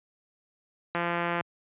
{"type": "click train", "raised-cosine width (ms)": 0.5, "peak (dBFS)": -14, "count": 80, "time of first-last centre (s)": [0.95, 1.409], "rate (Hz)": 172, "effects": ["high-pass 100 Hz 12 dB/octave", "resampled to 8000 Hz"]}